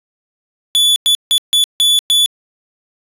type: tone bursts at uneven times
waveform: 45% pulse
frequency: 3452 Hz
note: A7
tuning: 34 cents flat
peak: -9 dBFS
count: 6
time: 0.75-0.96 / 1.06-1.15 / 1.31-1.38 / 1.53-1.64 / 1.8-1.99 / 2.1-2.26 s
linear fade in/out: 0 ms
effects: resampled to 32000 Hz